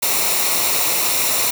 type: noise with comb filter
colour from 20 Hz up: white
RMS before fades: -18 dBFS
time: 0.02-1.51 s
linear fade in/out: 10 ms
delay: 0.62 ms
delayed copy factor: -0.55
effects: none